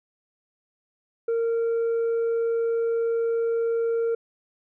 triangle tone with tanh clipping, 460.8 Hz, A#4, 20 cents flat, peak -22 dBFS, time 1.28-4.15 s, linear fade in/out 5 ms, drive 7 dB, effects none

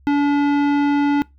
sine tone with tanh clipping, 287 Hz, D4, 40 cents flat, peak -16 dBFS, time 0.07-1.22 s, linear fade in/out 0 ms, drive 17 dB, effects noise-tail reverb RT60 0.2 s tail -23 dB re dry + added 68 Hz sine -48 dBFS peak until 1.38 s

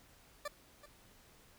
20% pulse tone with echo, 587.3 Hz, D5, in tune, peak -33 dBFS, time 0.45-0.48 s, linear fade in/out 5 ms, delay 380 ms, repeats 1, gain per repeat -15 dB, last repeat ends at 0.86 s, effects pink hiss -63 dBFS RMS until 1.58 s

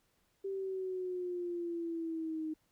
sine exponential sweep, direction down, 392 to 311.1 Hz, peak -35 dBFS, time 0.44-2.54 s, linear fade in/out 10 ms, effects pink hiss -75 dBFS RMS until 2.71 s

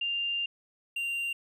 sine / triangle tone pair in turn, 2794 / 2775 Hz, F7 / F7, 0 / -12 cents, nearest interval unison, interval 12 cents, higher first, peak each -28 dBFS, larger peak neither, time 0.01-0.46 / 0.96-1.33 s, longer first, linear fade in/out 5 ms, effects none

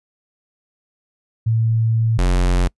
sine / square tone pair in turn, 112.9 / 44.8 Hz, A2 / F1, +45 / +45 cents, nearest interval octave + major third, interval 1600 cents, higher first, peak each -14 dBFS, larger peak neither, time 1.46-2.18 / 2.18-2.68 s, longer first, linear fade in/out 10 ms, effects noise-tail reverb RT60 0.1 s tail -26 dB re dry + resampled to 24000 Hz

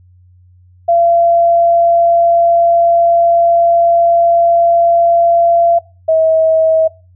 sine tone pair in turn, 682 / 642.5 Hz, F5 / E5, -41 / -45 cents, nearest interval minor second, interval 104 cents, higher first, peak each -7 dBFS, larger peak neither, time 0.88-5.79 / 6.08-6.88 s, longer first, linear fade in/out 10 ms, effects noise-tail reverb RT60 0.3 s tail -20 dB re dry + added 90 Hz sine -42 dBFS peak until 7.15 s

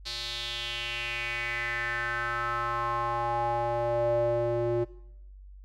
square tone with band-pass filter sweep, 118.4 Hz, A#2, 27 cents sharp, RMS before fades -30 dBFS, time 0.05-4.85 s, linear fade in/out 20 ms, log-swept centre 4300 to 420 Hz, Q 4.3, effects noise-tail reverb RT60 0.7 s tail -17 dB re dry + added 48 Hz sine -45 dBFS peak until 5.64 s

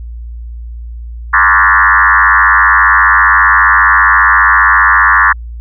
sine tone with frequency modulation, 1433 Hz, F6, 44 cents sharp, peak -4 dBFS, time 1.33-5.33 s, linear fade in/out 10 ms, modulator 94.9 Hz, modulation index 4.5, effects added 58 Hz sine -22 dBFS peak until 5.6 s

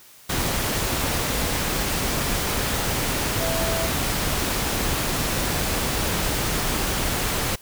sine tone in noise, 659.3 Hz, E5, in tune, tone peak -27 dBFS, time 3.4-3.87 s, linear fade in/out 10 ms, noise pink, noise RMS -24 dBFS, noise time 0.29-7.56 s, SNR -6 dB, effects white hiss -49 dBFS RMS until 7.61 s

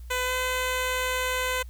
10% pulse tone with pitch glide, 503 to 508.6 Hz, B4 to C5, +32 to -49 cents, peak -17 dBFS, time 0.1-1.63 s, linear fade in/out 10 ms, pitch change +19 cents, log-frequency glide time 0.24-0.32 s, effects added 60 Hz sine -38 dBFS peak until 1.69 s + white hiss -61 dBFS RMS until 1.69 s

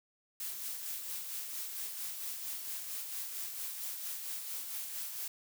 blue noise with tremolo, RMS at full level -39 dBFS, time 0.4-5.28 s, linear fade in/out 2 ms, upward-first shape sine, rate 4.4 Hz, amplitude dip 40%, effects none

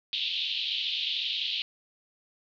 pink band-pass noise, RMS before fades -31 dBFS, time 0.13-1.62 s, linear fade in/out 0 ms, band 2900 to 3900 Hz, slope 48 dB/octave, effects none

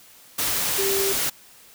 sine tone in noise, 392 Hz, G4, in tune, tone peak -23 dBFS, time 0.78-1.13 s, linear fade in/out 10 ms, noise white, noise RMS -24 dBFS, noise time 0.38-1.3 s, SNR -2 dB, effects white hiss -50 dBFS RMS until 1.74 s

